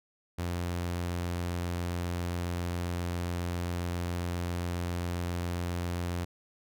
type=tone; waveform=sawtooth; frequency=87.4 Hz; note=F2; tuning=2 cents sharp; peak=-27 dBFS; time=0.38-6.25 s; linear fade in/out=10 ms; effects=none